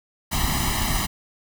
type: noise with comb filter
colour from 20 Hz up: pink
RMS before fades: -23 dBFS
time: 0.31-1.07 s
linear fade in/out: 20 ms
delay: 1 ms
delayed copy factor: +0.9
effects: none